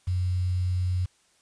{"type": "tone with quantisation", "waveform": "sine", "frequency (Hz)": 90.9, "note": "F#2", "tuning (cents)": -30, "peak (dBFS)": -23, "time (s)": [0.07, 1.06], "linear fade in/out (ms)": 10, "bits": 8, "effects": ["white hiss -64 dBFS RMS until 1.41 s", "resampled to 22050 Hz"]}